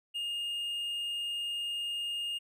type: tone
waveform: triangle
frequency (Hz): 2835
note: F7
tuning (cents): +25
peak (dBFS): -31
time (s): 0.14-2.39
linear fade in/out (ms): 20
effects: none